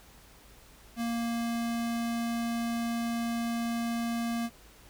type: tone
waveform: square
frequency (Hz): 233.1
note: A#3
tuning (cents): 0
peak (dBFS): -30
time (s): 0.96-4.5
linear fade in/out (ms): 50
effects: added 50 Hz sine -58 dBFS peak until 4.89 s + pink hiss -56 dBFS RMS until 4.89 s